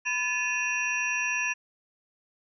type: tone cluster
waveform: sine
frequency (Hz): 1002 / 1730 / 2494 / 2723 / 5780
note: B5 / A6 / D#7 / F7 / F#8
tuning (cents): +25 / -30 / +3 / -44 / -41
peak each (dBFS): -37 / -31 / -30 / -31 / -37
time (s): 0.05-1.54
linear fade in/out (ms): 20
effects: none